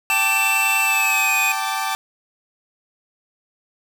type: chord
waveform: sawtooth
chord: G suspended second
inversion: none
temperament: equal with one note detuned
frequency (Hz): 776.3 / 880 / 1174.7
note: G5 / A5 / D6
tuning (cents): -17 / 0 / 0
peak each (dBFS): -22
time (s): 0.1-1.95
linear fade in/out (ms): 0
type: tone with pitch glide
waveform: square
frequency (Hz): 2670 to 2491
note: E7 to D#7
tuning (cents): +22 to +1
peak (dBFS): -18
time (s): 0.1-1.52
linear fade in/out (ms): 2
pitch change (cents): -121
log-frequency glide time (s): 0.82-1.34
effects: none